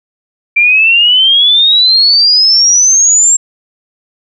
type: exponential sweep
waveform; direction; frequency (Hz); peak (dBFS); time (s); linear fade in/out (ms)
sine; up; 2349 to 7560; -4; 0.56-3.37; 10
effects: none